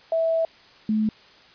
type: tone pair in turn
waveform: sine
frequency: 654 / 216 Hz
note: E5 / A3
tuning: -14 / -32 cents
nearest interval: octave + perfect fifth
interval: 1918 cents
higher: first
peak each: -19 dBFS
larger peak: neither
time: 0.12-0.45 / 0.89-1.09 s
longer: first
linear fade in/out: 2 ms
effects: white hiss -51 dBFS RMS until 1.54 s + resampled to 11025 Hz